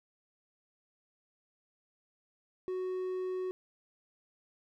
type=tone; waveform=triangle; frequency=370 Hz; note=F#4; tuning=in tune; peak=-31 dBFS; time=2.68-3.51 s; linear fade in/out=0 ms; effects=none